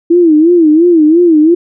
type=tone with vibrato; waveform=sine; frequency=327.1 Hz; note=E4; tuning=13 cents flat; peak=-3 dBFS; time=0.1-1.55 s; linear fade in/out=10 ms; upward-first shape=sine; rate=2.9 Hz; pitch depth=140 cents each way; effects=none